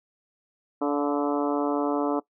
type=harmonic tone with a mistuned harmonic; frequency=145 Hz; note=D3; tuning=22 cents flat; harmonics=2 / 3 / 4 / 5 / 6 / 7 / 8 / 9; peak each=-25 / -29 / -31 / -33 / -35 / -36 / -37 / -38 dBFS; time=0.81-2.2 s; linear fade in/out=10 ms; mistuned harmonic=5; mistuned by=-28 cents; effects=noise-tail reverb RT60 0.1 s tail -20 dB re dry